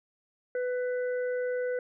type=harmonic tone; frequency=497.7 Hz; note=B4; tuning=13 cents sharp; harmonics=1 / 3 / 4; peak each=-28 / -40 / -48 dBFS; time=0.55-1.79 s; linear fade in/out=2 ms; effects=none